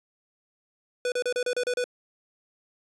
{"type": "tone bursts", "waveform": "square", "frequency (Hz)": 493.9, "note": "B4", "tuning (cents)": 0, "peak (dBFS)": -25, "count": 8, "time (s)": [1.05, 1.841], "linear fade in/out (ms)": 2, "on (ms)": 70, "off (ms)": 33, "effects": ["resampled to 22050 Hz"]}